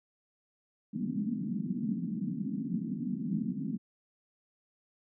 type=band-pass noise; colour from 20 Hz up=pink; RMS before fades=-34 dBFS; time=0.93-3.78 s; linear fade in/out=20 ms; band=170 to 260 Hz; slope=48 dB/octave; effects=none